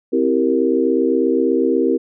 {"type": "chord", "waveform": "sine", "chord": "C dominant seventh", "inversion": "none", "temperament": "equal with one note detuned", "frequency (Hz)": [261.6, 329.6, 389.7, 466.2], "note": ["C4", "E4", "G4", "Bb4"], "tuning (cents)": [0, 0, -10, 0], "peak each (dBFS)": -19, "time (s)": [0.12, 1.98], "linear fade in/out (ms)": 20, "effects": []}